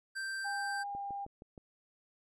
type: tone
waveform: square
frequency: 1568 Hz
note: G6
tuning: in tune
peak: -37 dBFS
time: 0.15-0.84 s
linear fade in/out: 20 ms
type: tone with pitch glide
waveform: sine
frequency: 808 to 800.6 Hz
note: G#5 to G5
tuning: -48 to +36 cents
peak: -37 dBFS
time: 0.44-1.26 s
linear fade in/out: 20 ms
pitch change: -16 cents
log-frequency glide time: 0.88-1 s
type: click train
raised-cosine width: 2 ms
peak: -36 dBFS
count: 5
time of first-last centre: 0.95-1.578 s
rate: 6.37 Hz
effects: low-pass 10000 Hz 12 dB/octave